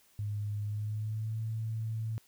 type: tone with pitch glide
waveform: sine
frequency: 103.83 to 111.28 Hz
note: G#2 to A2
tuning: 0 to +20 cents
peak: -32 dBFS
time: 0.19-2.18 s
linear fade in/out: 0 ms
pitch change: +120 cents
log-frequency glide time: 0.63-1.4 s
effects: white hiss -65 dBFS RMS until 2.27 s